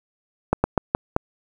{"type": "slowing click train", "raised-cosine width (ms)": 1, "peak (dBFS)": -3, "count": 5, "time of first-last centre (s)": [0.53, 1.164], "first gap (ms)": 110, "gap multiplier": 1.25, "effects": ["7-bit"]}